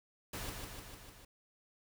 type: noise with echo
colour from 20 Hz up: pink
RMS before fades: -42 dBFS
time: 0.33-0.5 s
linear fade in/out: 5 ms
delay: 150 ms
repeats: 5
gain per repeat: -3 dB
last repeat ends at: 1.25 s
effects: none

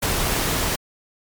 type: noise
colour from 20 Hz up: pink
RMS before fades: -22 dBFS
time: 0.02-0.76 s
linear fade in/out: 10 ms
effects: MP3 96 kbps

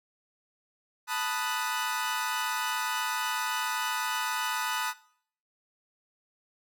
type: chord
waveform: sawtooth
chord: B dominant seventh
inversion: third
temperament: equal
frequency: 880 / 987.8 / 1244.5 / 1480 Hz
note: A5 / B5 / D#6 / F#6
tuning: 0 / 0 / 0 / 0 cents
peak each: -31 dBFS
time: 1.07-4.94 s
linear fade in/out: 50 ms
effects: noise-tail reverb RT60 0.6 s tail -20 dB re dry

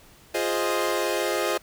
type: chord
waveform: sawtooth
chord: F minor seventh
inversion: none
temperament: equal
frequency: 349.2 / 415.3 / 523.3 / 622.3 Hz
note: F4 / Ab4 / C5 / Eb5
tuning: 0 / 0 / 0 / 0 cents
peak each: -25 dBFS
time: 0.34-1.58 s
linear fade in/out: 10 ms
effects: pink hiss -53 dBFS RMS until 1.62 s

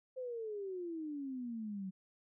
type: exponential sweep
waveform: sine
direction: down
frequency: 523.3 to 185 Hz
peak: -39 dBFS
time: 0.16-1.91 s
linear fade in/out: 20 ms
effects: none

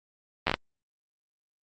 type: slowing click train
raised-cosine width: 0.3 ms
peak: -8 dBFS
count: 5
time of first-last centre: 0.47-0.541 s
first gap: 11 ms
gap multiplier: 1.33
effects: Opus 24 kbps

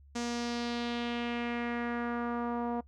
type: tone with low-pass filter sweep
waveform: sawtooth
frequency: 238.1 Hz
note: A#3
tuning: 37 cents sharp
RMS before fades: -34 dBFS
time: 0.15-2.81 s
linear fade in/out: 10 ms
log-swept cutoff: 6700 to 870 Hz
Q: 2.2
effects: noise-tail reverb RT60 0.1 s tail -22 dB re dry + added 70 Hz sine -54 dBFS peak until 2.87 s

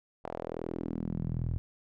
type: tone with band-pass filter sweep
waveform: sawtooth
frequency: 41.24 Hz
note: E1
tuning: 2 cents sharp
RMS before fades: -35 dBFS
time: 0.24-1.58 s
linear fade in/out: 0 ms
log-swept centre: 730 to 95 Hz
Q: 2.2
effects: none

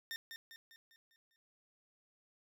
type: tone with echo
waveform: 20% pulse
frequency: 1819 Hz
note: A#6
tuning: 43 cents flat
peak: -35 dBFS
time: 0.11-0.16 s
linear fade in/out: 0 ms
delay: 200 ms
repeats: 6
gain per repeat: -6 dB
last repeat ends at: 1.36 s
effects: none

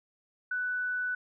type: tone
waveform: sine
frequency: 1490 Hz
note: F#6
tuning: 12 cents sharp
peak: -29 dBFS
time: 0.51-1.15 s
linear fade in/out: 5 ms
effects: none

